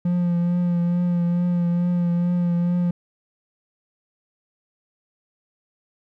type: tone with vibrato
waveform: triangle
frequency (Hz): 174.61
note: F3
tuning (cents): 0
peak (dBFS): -16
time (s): 0.05-2.91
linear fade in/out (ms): 5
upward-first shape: triangle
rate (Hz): 2.3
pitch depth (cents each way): 27
effects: none